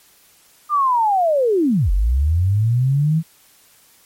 sine linear two-way sweep, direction down then up, 1219 to 42.73 to 165.4 Hz, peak -13 dBFS, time 0.69-3.23 s, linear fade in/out 50 ms, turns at 1.91 s, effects white hiss -52 dBFS RMS until 4.05 s + MP3 64 kbps

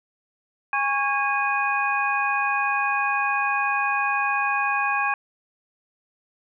sine tone cluster, 819 / 1106 / 1638 / 2484 Hz, G#5 / C#6 / G#6 / D#7, -24 / -4 / -24 / -3 cents, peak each -26 dBFS, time 0.73-5.14 s, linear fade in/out 2 ms, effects none

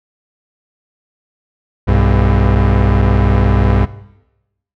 35% pulse tone pair together, 62.9 / 99.98 Hz, B1 / G2, +32 / +35 cents, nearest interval minor sixth, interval 803 cents, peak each -10 dBFS, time 1.87-3.86 s, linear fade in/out 20 ms, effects noise-tail reverb RT60 0.9 s tail -17 dB re dry + low-pass 2000 Hz 12 dB/octave

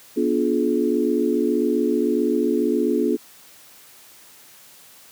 sine tone cluster, 242 / 289.2 / 350.9 / 426.2 Hz, B3 / D4 / F4 / G#4, -35 / -27 / +8 / +45 cents, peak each -23 dBFS, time 0.16-3.17 s, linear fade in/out 20 ms, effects white hiss -48 dBFS RMS until 5.11 s + high-pass 100 Hz 12 dB/octave

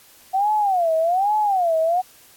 sine tone with vibrato, 740 Hz, F#5, in tune, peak -16 dBFS, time 0.33-2.02 s, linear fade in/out 20 ms, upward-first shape sine, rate 1.2 Hz, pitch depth 250 cents each way, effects white hiss -50 dBFS RMS until 2.36 s + AAC 64 kbps

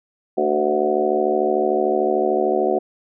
harmonic tone with a mistuned harmonic, 73.42 Hz, D2, in tune, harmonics 3 / 4 / 5 / 6 / 7 / 8 / 9 / 10, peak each -29 / -28 / -20 / -28 / -24 / -30 / -24 / -24 dBFS, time 0.37-2.79 s, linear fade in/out 10 ms, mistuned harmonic 5, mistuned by +32 cents, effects none

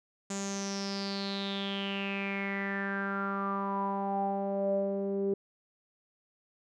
sawtooth tone with low-pass filter sweep, 197.5 Hz, G3, 13 cents sharp, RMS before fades -33 dBFS, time 0.3-5.34 s, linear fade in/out 5 ms, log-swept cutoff 7200 to 420 Hz, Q 8.4, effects none

